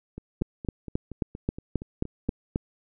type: two click trains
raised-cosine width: 3 ms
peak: -24 / -12 dBFS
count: 10 / 9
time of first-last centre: 0.18-2.288 / 0.42-2.559 s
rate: 4.27 / 3.74 Hz
effects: none